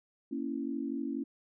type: chord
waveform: sine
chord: A# diminished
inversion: none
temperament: equal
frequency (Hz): 233.1 / 277.2 / 329.6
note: A#3 / C#4 / E4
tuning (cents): 0 / 0 / 0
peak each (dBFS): -38 / -35 / -39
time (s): 0.31-1.24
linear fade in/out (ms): 10
effects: none